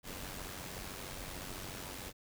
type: noise with amplitude modulation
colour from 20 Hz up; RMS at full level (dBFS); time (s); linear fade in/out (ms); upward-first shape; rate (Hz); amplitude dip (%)
pink; -42; 0.03-2.13; 50; sine; 93.7; 55
effects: none